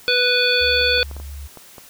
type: harmonic tone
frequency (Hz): 493.9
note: B4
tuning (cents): 0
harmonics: 1 / 3 / 5 / 7 / 9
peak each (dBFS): -21 / -21 / -21 / -21 / -21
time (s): 0.08-1.03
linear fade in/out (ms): 0
type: tone with pitch glide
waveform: sine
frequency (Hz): 71.4 to 70.66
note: D2 to C#2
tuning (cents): -48 to +34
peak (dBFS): -30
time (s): 0.6-1.48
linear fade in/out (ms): 20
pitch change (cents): -18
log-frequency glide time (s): 0.76-0.82
type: clicks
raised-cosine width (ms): 1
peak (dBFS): -24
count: 7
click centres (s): 0.813 / 0.978 / 1.113 / 1.166 / 1.2 / 1.573 / 1.782
effects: white hiss -45 dBFS RMS until 1.89 s